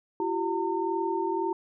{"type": "tone cluster", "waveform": "sine", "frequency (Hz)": [341.2, 383, 910], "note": ["F4", "G4", "A#5"], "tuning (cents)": [-40, -40, -42], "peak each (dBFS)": -30, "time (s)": [0.2, 1.53], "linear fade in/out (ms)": 2, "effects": []}